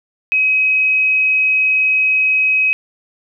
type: tone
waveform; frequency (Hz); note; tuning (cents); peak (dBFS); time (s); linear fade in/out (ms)
sine; 2539; D#7; +34; -11; 0.32-2.73; 0
effects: none